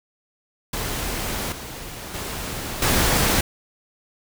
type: noise with level steps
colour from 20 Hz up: pink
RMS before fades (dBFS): -27 / -35 / -30 / -19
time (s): 0.73-3.41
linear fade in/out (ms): 5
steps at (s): 1.52 / 2.14 / 2.82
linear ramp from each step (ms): 2
effects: none